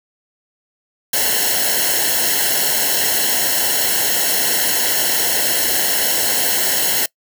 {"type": "noise with comb filter", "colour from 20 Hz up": "white", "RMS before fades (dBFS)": -17, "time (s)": [1.13, 7.06], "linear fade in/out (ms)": 5, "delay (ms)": 0.83, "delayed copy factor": -0.85, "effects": ["noise-tail reverb RT60 0.1 s tail -24 dB re dry"]}